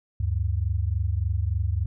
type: tone pair together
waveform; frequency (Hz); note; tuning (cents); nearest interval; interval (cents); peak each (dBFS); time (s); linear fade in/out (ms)
sine; 74.57 / 98; D2 / G2; +27 / 0; perfect fourth; 473; -25; 0.2-1.86; 5
effects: none